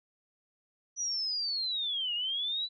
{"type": "linear two-way sweep", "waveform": "sine", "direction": "down then up", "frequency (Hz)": [5920, 2812, 4001], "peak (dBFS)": -30, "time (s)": [0.96, 2.69], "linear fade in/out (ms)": 50, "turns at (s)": 2.14, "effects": []}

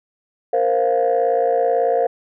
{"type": "chord", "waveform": "sine", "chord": "Bb suspended second", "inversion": "none", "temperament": "just", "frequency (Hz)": [466.2, 524.4, 699.2], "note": ["Bb4", "C5", "F5"], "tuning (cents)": [0, 4, 2], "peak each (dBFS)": -18, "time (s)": [0.53, 2.07], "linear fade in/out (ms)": 5, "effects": ["tanh soft clip ceiling -9 dBFS"]}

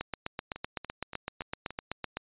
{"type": "two click trains", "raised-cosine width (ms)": 0.3, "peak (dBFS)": [-24, -17], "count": [5, 18], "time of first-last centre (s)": [[0.56, 1.706], [0.01, 2.17]], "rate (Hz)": [3.49, 7.87], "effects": ["resampled to 8000 Hz"]}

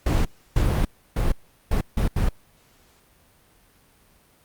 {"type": "noise bursts at uneven times", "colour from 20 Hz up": "brown", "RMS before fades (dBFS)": -20, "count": 6, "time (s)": [[0.06, 0.25], [0.56, 0.85], [1.16, 1.32], [1.71, 1.81], [1.97, 2.08], [2.16, 2.29]], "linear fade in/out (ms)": 5, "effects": ["pink hiss -58 dBFS RMS until 4.44 s", "Opus 48 kbps"]}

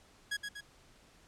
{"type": "tone with echo", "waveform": "sawtooth", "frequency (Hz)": 1661.2, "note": "G#6", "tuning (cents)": 0, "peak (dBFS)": -29, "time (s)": [0.31, 0.37], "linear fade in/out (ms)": 10, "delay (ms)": 120, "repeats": 2, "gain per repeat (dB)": -5, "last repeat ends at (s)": 0.61, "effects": ["pink hiss -62 dBFS RMS until 1.27 s", "low-pass 9000 Hz 12 dB/octave"]}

